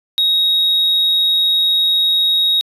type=tone; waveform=triangle; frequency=3776 Hz; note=A#7; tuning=22 cents sharp; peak=-9 dBFS; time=0.18-2.61 s; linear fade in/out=0 ms; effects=tanh soft clip ceiling -7 dBFS + resampled to 32000 Hz